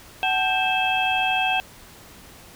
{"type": "tone cluster", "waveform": "sine", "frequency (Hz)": [751, 864, 1578, 2627, 3237], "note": ["F#5", "A5", "G6", "E7", "G#7"], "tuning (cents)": [26, -32, 11, -7, -45], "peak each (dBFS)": [-23, -31, -30, -23, -28], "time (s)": [0.23, 1.6], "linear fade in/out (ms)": 0, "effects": ["pink hiss -46 dBFS RMS until 2.55 s"]}